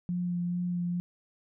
sine tone with vibrato, 176.2 Hz, F3, 16 cents sharp, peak -28 dBFS, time 0.09-1 s, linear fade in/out 0 ms, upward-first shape sine, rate 2.3 Hz, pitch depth 15 cents each way, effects none

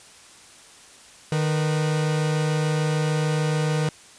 45% pulse tone pair together, 153.08 / 486 Hz, D#3 / B4, -28 / -28 cents, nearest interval octave + minor sixth, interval 2000 cents, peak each -21 / -30 dBFS, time 1.32-3.89 s, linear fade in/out 2 ms, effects white hiss -48 dBFS RMS until 4.18 s + resampled to 22050 Hz

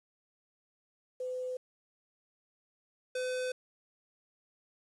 sine / square tone pair in turn, 507 / 507 Hz, B4 / B4, +45 / +45 cents, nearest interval unison, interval 0 cents, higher neither, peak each -34 / -33 dBFS, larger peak second, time 1.2-1.57 / 3.15-3.52 s, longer neither, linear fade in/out 5 ms, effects resampled to 24000 Hz + 10-bit

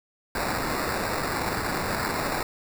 white noise with sample-and-hold, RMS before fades -28 dBFS, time 0.35-2.43 s, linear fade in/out 2 ms, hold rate 3150 Hz, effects none

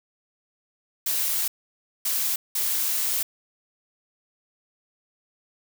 blue noise bursts at uneven times, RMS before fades -25 dBFS, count 3, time 1.06-1.48 / 2.05-2.36 / 2.55-3.23 s, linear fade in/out 5 ms, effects none

